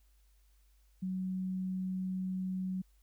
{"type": "tone", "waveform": "sine", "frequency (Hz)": 186.5, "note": "F#3", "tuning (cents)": 14, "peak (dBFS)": -33, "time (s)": [1.02, 2.82], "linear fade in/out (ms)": 10, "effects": ["added 50 Hz sine -63 dBFS peak until 3.02 s", "white hiss -75 dBFS RMS until 3.02 s"]}